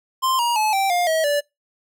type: tone with pitch steps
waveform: square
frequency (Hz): 1046.5 / 948.6 / 859.9 / 779.5 / 706.6 / 640.5 / 580.6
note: C6 / A#5 / A5 / G5 / F5 / E5 / D5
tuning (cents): 0 / +30 / -40 / -10 / +20 / -50 / -20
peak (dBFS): -18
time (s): 0.22-1.41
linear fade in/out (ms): 20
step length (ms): 170
effects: noise-tail reverb RT60 0.2 s tail -24 dB re dry